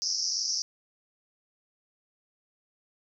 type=band-pass noise; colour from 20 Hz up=pink; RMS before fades=-30 dBFS; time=0.02-0.62 s; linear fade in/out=0 ms; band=5000 to 5900 Hz; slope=96 dB/octave; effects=none